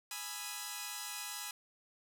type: chord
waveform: 5% pulse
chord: E major seventh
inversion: first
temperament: equal with one note detuned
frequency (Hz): 830.6 / 987.8 / 1244.5 / 1336.9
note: G#5 / B5 / D#6 / E6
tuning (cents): 0 / 0 / 0 / +24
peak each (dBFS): -33 / -33 / -37 / -36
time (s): 0.11-1.51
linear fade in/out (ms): 2
effects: none